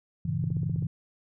sine chord, G diminished seventh, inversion none, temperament equal, 98 / 116.54 / 138.59 / 164.81 Hz, G2 / Bb2 / Db3 / Fb3, 0 / 0 / 0 / 0 cents, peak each -34 / -34 / -31 / -30 dBFS, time 0.25-0.87 s, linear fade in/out 5 ms
click train, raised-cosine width 3 ms, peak -28 dBFS, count 7, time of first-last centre 0.44-0.825 s, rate 15.6 Hz
effects none

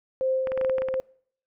sine tone with tremolo, 523.3 Hz, C5, in tune, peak -21 dBFS, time 0.21-1 s, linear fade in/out 0 ms, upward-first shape sine, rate 2.6 Hz, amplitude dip 40%
clicks, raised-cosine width 0.5 ms, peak -19 dBFS, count 10, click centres 0.472 / 0.519 / 0.576 / 0.613 / 0.648 / 0.697 / 0.783 / 0.82 / 0.886 / 0.941 s
effects noise-tail reverb RT60 0.6 s tail -25 dB re dry

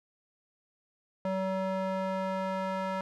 square tone with band-pass filter sweep, 189.8 Hz, F#3, 44 cents sharp, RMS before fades -32 dBFS, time 1.25-3.01 s, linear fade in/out 2 ms, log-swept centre 610 to 960 Hz, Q 1.2, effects none

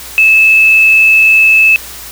sine tone with frequency modulation, 2608 Hz, E7, 19 cents flat, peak -3 dBFS, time 0.18-1.76 s, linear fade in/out 0 ms, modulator 80.3 Hz, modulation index 0.33, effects added 60 Hz sine -38 dBFS peak until 2.11 s + white hiss -28 dBFS RMS until 2.11 s

